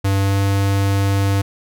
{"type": "tone with pitch glide", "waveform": "square", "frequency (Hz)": [98, 98.74], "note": ["G2", "G2"], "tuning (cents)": [0, 13], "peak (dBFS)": -15, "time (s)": [0.04, 1.42], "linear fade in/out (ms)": 10, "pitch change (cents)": 13, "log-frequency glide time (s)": [0.19, 0.4], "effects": []}